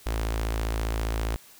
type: tone with notch filter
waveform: sawtooth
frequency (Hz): 55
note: A1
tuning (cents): 0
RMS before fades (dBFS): -28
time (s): 0.06-1.36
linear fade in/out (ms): 0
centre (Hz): 160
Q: 0.8
effects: white hiss -52 dBFS RMS until 1.59 s